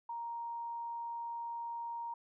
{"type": "tone", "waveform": "sine", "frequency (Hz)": 935, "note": "A#5", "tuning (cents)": 5, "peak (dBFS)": -38, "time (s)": [0.09, 2.14], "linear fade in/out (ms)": 5, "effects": []}